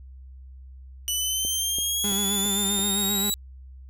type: exponential sweep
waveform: 15% pulse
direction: up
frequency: 2960 to 3907 Hz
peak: -17 dBFS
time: 1.08-3.34 s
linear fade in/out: 0 ms
type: click train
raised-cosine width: 2 ms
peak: -24 dBFS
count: 5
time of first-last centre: 1.45-2.792 s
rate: 2.98 Hz
type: tone with vibrato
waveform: 35% pulse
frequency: 200 Hz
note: G3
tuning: 35 cents sharp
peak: -26 dBFS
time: 2.04-3.3 s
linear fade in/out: 2 ms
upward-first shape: sine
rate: 7.6 Hz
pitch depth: 54 cents each way
effects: added 65 Hz sine -41 dBFS peak until 3.89 s